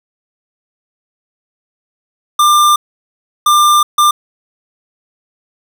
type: tone bursts at uneven times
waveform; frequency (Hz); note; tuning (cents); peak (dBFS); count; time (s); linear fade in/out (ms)
square; 1194; D6; +28; -7; 3; 2.39-2.76 / 3.46-3.83 / 3.98-4.11; 5
effects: none